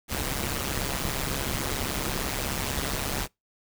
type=noise with amplitude modulation; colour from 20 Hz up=pink; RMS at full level=-26 dBFS; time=0.08-3.28 s; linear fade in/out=50 ms; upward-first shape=sine; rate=137 Hz; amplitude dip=85%; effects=noise-tail reverb RT60 0.2 s tail -26 dB re dry